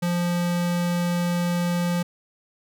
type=tone; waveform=square; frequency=174.6 Hz; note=F3; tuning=in tune; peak=-22 dBFS; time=0.02-2.03 s; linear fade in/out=10 ms; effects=none